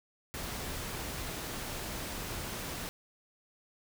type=noise; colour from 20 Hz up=pink; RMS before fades=-39 dBFS; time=0.34-2.89 s; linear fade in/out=0 ms; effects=none